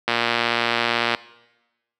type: click train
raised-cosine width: 0.3 ms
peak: -3 dBFS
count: 127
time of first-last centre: 0.08-1.148 s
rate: 118 Hz
effects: noise-tail reverb RT60 1.0 s tail -19 dB re dry + high-pass 200 Hz 12 dB/octave